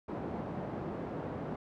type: band-pass noise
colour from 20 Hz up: pink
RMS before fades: -39 dBFS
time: 0.08-1.56 s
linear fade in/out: 5 ms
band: 140 to 740 Hz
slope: 12 dB/octave
effects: none